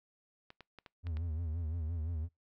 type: clicks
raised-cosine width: 0.3 ms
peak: -34 dBFS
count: 6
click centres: 0.504 / 0.607 / 0.787 / 0.862 / 1.069 / 1.17 s
type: tone with vibrato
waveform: triangle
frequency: 81.5 Hz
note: E2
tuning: 19 cents flat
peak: -32 dBFS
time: 1.03-2.29 s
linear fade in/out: 50 ms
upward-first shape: sine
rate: 5.8 Hz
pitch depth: 110 cents each way
effects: noise-tail reverb RT60 0.2 s tail -26 dB re dry